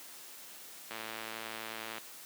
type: click train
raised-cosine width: 0.3 ms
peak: -24 dBFS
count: 120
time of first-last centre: 0.91-1.982 s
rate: 111 Hz
effects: white hiss -50 dBFS RMS until 2.25 s + high-pass 200 Hz 12 dB/octave